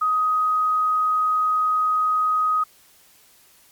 sine tone, 1255 Hz, D#6, 15 cents sharp, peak -17 dBFS, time 0.01-2.64 s, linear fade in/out 10 ms, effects white hiss -54 dBFS RMS until 3.71 s + MP3 96 kbps

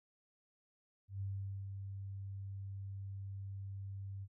sine tone with ADSR envelope, 98 Hz, G2, in tune, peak -37 dBFS, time 1.08-4.28 s, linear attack 130 ms, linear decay 450 ms, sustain -5 dB, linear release 51 ms, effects none

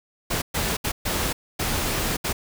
pink noise bursts at uneven times, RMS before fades -25 dBFS, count 6, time 0.3-0.42 / 0.54-0.77 / 0.84-0.92 / 1.05-1.33 / 1.59-2.17 / 2.24-2.33 s, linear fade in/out 10 ms, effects none

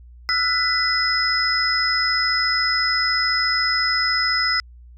sine tone cluster, 1325 / 1459 / 1994 / 5100 Hz, E6 / F#6 / B6 / D#8, +9 / -25 / +16 / +42 cents, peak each -26 / -26 / -23 / -20 dBFS, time 0.29-4.6 s, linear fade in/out 0 ms, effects added 60 Hz sine -41 dBFS peak until 4.97 s

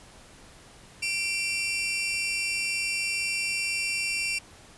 sawtooth tone pair together, 2349 / 2729 Hz, D7 / F7, 0 / -41 cents, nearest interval minor third, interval 259 cents, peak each -26 dBFS, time 1.02-4.39 s, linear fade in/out 10 ms, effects pink hiss -51 dBFS RMS until 4.77 s + resampled to 24000 Hz

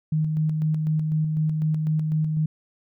sine tone with tremolo, 155.56 Hz, D#3, in tune, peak -19 dBFS, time 0.12-2.46 s, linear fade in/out 5 ms, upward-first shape square, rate 4 Hz, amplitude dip 30%, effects none

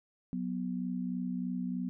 sine tone pair together, 183.68 / 246.9 Hz, F#3 / B3, -12 / 0 cents, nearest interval perfect fourth, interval 512 cents, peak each -35 / -35 dBFS, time 0.33-1.89 s, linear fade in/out 0 ms, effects none

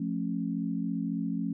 sine chord, F augmented, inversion none, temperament just, 174.61 / 218.3 / 272.8 Hz, F3 / A3 / C#4, 0 / -13 / -28 cents, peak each -33 dBFS, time 0-1.53 s, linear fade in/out 5 ms, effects none

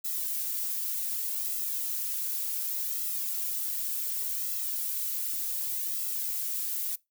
violet noise with flanger, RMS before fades -32 dBFS, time 0.04-6.96 s, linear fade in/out 10 ms, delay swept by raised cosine 1.5 to 3.3 ms, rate 0.67 Hz, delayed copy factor +0.8, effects noise-tail reverb RT60 0.2 s tail -22 dB re dry

